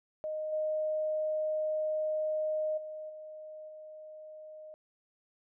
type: tone with level steps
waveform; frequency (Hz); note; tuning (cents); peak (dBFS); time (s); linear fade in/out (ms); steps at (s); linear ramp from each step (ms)
sine; 619; D#5; -9; -33 / -29 / -39 / -43 / -45; 0.24-4.74; 0; 0.52 / 2.77 / 3.09 / 3.68; 10
effects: none